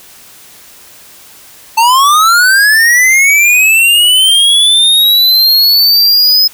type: linear sweep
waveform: square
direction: up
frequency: 880 to 5100 Hz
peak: -5 dBFS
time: 1.77-6.48 s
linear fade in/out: 10 ms
effects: white hiss -37 dBFS RMS until 6.53 s